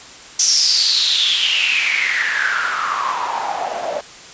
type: noise with band-pass filter sweep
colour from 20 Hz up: white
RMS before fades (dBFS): -18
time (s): 0.39-4.01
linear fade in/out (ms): 5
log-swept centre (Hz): 6000 to 590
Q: 7.5
effects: white hiss -38 dBFS RMS until 4.33 s + resampled to 16000 Hz